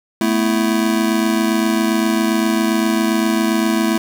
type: chord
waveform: square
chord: A suspended second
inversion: none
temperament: just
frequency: 220 / 247.5 / 330 Hz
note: A3 / B3 / E4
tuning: 0 / +4 / +2 cents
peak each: -18 / -23 / -19 dBFS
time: 0.21-3.98 s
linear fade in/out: 2 ms
effects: 8-bit